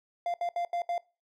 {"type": "tone bursts at uneven times", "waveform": "triangle", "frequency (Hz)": 695, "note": "F5", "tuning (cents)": -9, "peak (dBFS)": -26, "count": 5, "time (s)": [[0.26, 0.34], [0.41, 0.49], [0.56, 0.65], [0.73, 0.82], [0.89, 0.98]], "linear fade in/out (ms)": 2, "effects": ["noise-tail reverb RT60 0.3 s tail -21 dB re dry"]}